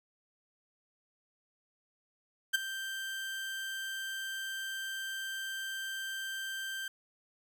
30% pulse tone with ADSR envelope, 1568 Hz, G6, in tune, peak -20 dBFS, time 2.53-6.88 s, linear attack 19 ms, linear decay 14 ms, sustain -14 dB, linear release 3 ms, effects none

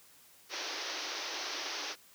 white band-pass noise, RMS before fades -39 dBFS, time 0.49-1.96 s, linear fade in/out 50 ms, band 290 to 6100 Hz, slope 96 dB/octave, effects white hiss -60 dBFS RMS until 2.14 s + high-pass 60 Hz 12 dB/octave

